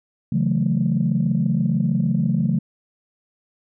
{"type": "chord", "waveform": "sine", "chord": "F# minor seventh", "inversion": "second", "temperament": "equal", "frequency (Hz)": [138.59, 164.81, 185, 220], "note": ["C#3", "E3", "F#3", "A3"], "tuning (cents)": [0, 0, 0, 0], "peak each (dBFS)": -22, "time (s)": [0.32, 2.59], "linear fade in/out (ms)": 5, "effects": ["tanh soft clip ceiling -9 dBFS"]}